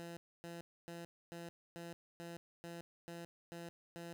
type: tone bursts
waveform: 15% pulse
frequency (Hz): 170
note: F3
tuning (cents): -46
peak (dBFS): -40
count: 10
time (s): 0-4.13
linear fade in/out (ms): 0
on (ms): 170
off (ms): 270
effects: none